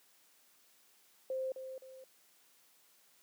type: tone with echo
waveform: sine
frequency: 523.3 Hz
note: C5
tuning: in tune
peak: -34 dBFS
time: 1.3-1.52 s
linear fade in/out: 2 ms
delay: 260 ms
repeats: 2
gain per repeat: -8 dB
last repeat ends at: 2.04 s
effects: white hiss -67 dBFS RMS until 3.22 s + high-pass 200 Hz 12 dB/octave